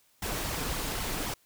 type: noise with flanger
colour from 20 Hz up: pink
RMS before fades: -33 dBFS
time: 0.22-1.34 s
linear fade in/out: 5 ms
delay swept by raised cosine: 0.9 to 6.8 ms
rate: 3.8 Hz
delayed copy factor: +0.65
effects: white hiss -66 dBFS RMS until 1.45 s